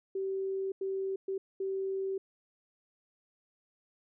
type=tone bursts at uneven times; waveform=sine; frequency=385.6 Hz; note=G4; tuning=28 cents flat; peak=-31 dBFS; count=4; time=0.15-0.72 / 0.81-1.16 / 1.28-1.38 / 1.6-2.18 s; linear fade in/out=5 ms; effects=none